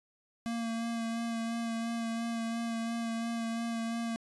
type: tone with vibrato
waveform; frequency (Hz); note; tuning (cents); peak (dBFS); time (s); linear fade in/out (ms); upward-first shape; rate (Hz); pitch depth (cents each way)
square; 230; A#3; -23; -33; 0.46-4.16; 0; sine; 2.9; 19
effects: resampled to 24000 Hz